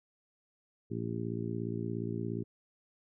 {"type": "harmonic tone", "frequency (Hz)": 57.1, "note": "A#1", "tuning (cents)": -35, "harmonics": [2, 3, 4, 5, 6, 7], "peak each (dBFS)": [-38, -40, -40, -44, -41, -42], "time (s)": [0.9, 2.44], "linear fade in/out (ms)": 20, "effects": []}